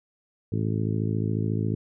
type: harmonic tone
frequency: 54.1 Hz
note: A1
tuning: 29 cents flat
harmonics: 2 / 3 / 4 / 5 / 6 / 7 / 8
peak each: -26 / -30 / -32 / -34 / -36 / -37 / -38 dBFS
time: 0.52-1.75 s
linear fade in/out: 5 ms
effects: none